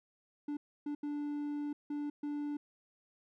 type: tone bursts at uneven times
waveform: triangle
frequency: 292.6 Hz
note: D4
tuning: 6 cents flat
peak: -33 dBFS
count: 5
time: 0.48-0.57 / 0.86-0.95 / 1.03-1.73 / 1.9-2.1 / 2.23-2.57 s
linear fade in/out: 5 ms
effects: none